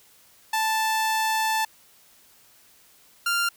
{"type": "tone pair in turn", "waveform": "sawtooth", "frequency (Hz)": [880, 1392.9], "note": ["A5", "F6"], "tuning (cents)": [0, -5], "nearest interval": "minor sixth", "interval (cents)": 795, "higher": "second", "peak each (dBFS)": -18, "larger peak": "neither", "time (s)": [[0.53, 1.65], [3.26, 3.49]], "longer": "first", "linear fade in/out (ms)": 5, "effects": ["white hiss -56 dBFS RMS until 3.56 s"]}